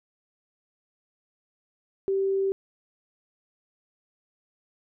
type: tone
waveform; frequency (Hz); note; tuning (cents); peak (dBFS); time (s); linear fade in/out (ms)
sine; 388.7; G4; -15; -22; 2.08-2.52; 0
effects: none